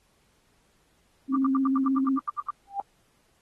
sine tone with vibrato, 267.6 Hz, C4, 39 cents sharp, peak -21 dBFS, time 1.28-2.2 s, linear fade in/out 50 ms, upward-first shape triangle, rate 16 Hz, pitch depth 33 cents each way
sine tone bursts, 1183 Hz, D6, 12 cents sharp, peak -25 dBFS, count 12, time 1.34-2.505 s, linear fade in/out 2 ms, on 21 ms, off 83 ms
sine tone with exponential growth, 796 Hz, G5, 26 cents sharp, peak -22 dBFS, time 2.66-2.8 s, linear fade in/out 1 ms, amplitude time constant 30 ms
effects pink hiss -67 dBFS RMS until 3.41 s + AAC 32 kbps

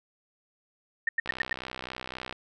sine tone bursts, 1825 Hz, A#6, 37 cents flat, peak -22 dBFS, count 5, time 1.07-1.53 s, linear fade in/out 5 ms, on 20 ms, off 90 ms
click train, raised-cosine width 0.3 ms, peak -20 dBFS, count 69, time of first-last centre 1.26-2.326 s, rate 63.8 Hz
effects none

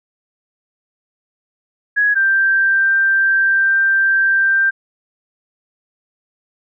sine tone pair in turn, 1668 / 1574.7 Hz, G#6 / G6, +7 / +7 cents, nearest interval minor second, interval 100 cents, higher first, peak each -11 dBFS, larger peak neither, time 1.96-2.15 / 2.15-4.71 s, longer second, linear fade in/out 20 ms, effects none

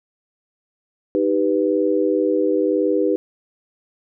sine chord, Eb augmented, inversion none, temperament equal, 311.1 / 392 / 493.9 Hz, Eb4 / G4 / B4, 0 / 0 / 0 cents, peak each -20 dBFS, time 1.15-3.16 s, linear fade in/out 0 ms, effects none

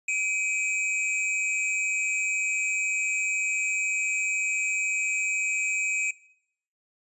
square tone pair together, 2330 / 2524 Hz, D7 / D#7, -14 / +24 cents, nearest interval minor second, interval 138 cents, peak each -31 / -26 dBFS, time 0.08-6.11 s, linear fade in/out 5 ms, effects noise-tail reverb RT60 0.7 s tail -20 dB re dry + resampled to 24000 Hz

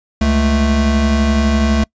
square tone pair together, 69.36 / 220 Hz, C#2 / A3, +2 / 0 cents, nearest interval octave + minor sixth, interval 1998 cents, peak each -15 dBFS, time 0.21-1.84 s, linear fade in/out 5 ms, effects noise-tail reverb RT60 0.1 s tail -26 dB re dry + resampled to 16000 Hz

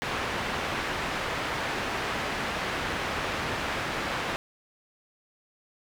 white low-pass noise, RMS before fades -31 dBFS, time 0.02-4.36 s, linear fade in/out 0 ms, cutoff 2000 Hz, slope 12 dB/octave, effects none

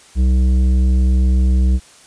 sine tone with tanh clipping, 63.7 Hz, C2, 46 cents flat, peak -12 dBFS, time 0.15-1.8 s, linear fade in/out 50 ms, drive 10 dB, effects white hiss -45 dBFS RMS until 2.06 s + resampled to 22050 Hz

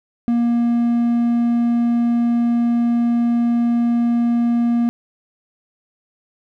triangle tone, 236.4 Hz, A#3, 24 cents sharp, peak -12 dBFS, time 0.28-4.89 s, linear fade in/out 0 ms, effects none

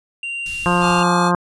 triangle tone, 2769 Hz, F7, 15 cents flat, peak -22 dBFS, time 0.23-1.03 s, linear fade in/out 2 ms
pink band-stop noise, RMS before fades -35 dBFS, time 0.46-1.01 s, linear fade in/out 0 ms, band 100 to 3200 Hz, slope 12 dB/octave
harmonic tone, 176.2 Hz, F3, 16 cents sharp, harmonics 1 / 2 / 3 / 4 / 5 / 6 / 7 / 8 / 9, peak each -18 / -23 / -25 / -25 / -23 / -20 / -24 / -31 / -28 dBFS, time 0.66-1.35 s, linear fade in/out 0 ms
square chord, D diminished, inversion second, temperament just, 845.8 / 1174.7 / 1409.6 Hz, Ab5 / D6 / F6, +31 / 0 / +16 cents, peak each -26 dBFS, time 0.8-1.32 s, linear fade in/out 50 ms
effects resampled to 24000 Hz

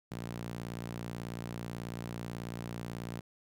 sawtooth tone with high-pass filter, 58.27 Hz, A#1, in tune, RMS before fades -41 dBFS, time 0.11-3.21 s, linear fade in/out 10 ms, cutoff 140 Hz, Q 1.5, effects none

